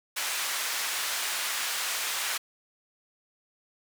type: band-pass noise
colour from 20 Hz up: pink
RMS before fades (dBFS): -31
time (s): 0.16-2.38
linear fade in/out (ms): 10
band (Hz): 1300 to 15000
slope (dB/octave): 12
effects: none